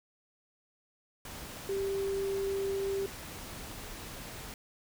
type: tone in noise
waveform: sine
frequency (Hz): 392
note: G4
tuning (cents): 0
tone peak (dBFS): -30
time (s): 1.69-3.06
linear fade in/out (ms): 2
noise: pink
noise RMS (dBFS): -44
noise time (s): 1.25-4.54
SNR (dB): +11
effects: none